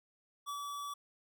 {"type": "tone with ADSR envelope", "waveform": "square", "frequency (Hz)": 1148, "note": "D6", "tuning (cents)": -40, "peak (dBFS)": -38, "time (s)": [0.46, 0.94], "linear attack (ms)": 30, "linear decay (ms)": 82, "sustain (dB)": -2, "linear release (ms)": 8, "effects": []}